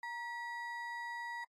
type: ring-modulated tone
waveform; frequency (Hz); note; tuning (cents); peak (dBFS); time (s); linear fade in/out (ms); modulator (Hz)
triangle; 1439; F#6; -49; -35; 0.03-1.44; 2; 502
effects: AAC 48 kbps